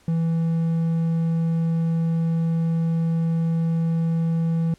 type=tone; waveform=triangle; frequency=164.81 Hz; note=E3; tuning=in tune; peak=-17 dBFS; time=0.08-4.74 s; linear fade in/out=2 ms; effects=pink hiss -57 dBFS RMS until 4.78 s + low-pass 10000 Hz 12 dB/octave